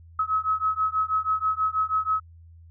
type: beating tone pair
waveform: sine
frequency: 1280 / 1286.2 Hz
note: D#6 / E6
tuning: +49 / -43 cents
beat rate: 6.2 Hz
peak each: -25 dBFS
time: 0.19-2.2 s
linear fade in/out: 5 ms
effects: added 83 Hz sine -46 dBFS peak until 2.7 s